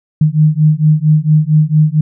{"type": "beating tone pair", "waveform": "sine", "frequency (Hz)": [151.6, 156], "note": ["D#3", "D#3"], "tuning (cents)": [-45, 5], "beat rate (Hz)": 4.4, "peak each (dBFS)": -10, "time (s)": [0.21, 2.01], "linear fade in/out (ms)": 5, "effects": []}